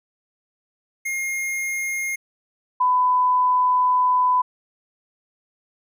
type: tone pair in turn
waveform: square / sine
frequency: 2135 / 1000.9 Hz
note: C7 / B5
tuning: +34 / +23 cents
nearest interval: octave + minor second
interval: 1311 cents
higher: first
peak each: -24 / -15 dBFS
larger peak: second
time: 1.05-2.16 / 2.8-4.42 s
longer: second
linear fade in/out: 10 ms
effects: none